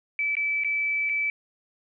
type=tone with dropouts; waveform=sine; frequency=2309 Hz; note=D7; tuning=30 cents flat; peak=-23 dBFS; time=0.19-1.3 s; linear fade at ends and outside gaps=1 ms; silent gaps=0.353-0.368 / 0.637-0.646 / 1.092-1.095 s; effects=none